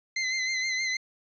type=tone with vibrato; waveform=sawtooth; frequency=2059 Hz; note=C7; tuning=28 cents flat; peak=-23 dBFS; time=0.16-0.97 s; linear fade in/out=5 ms; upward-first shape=sine; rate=6.4 Hz; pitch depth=37 cents each way; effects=resampled to 16000 Hz